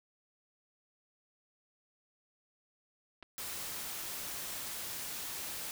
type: clicks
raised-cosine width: 0.3 ms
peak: -34 dBFS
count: 2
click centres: 3.226 / 3.229 s
type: noise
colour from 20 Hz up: white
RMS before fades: -41 dBFS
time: 3.38-5.71 s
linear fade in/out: 0 ms
effects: none